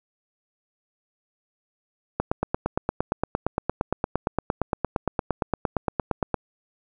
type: click train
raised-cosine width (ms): 1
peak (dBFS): -8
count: 37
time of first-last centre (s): 2.2-6.343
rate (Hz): 8.69
effects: none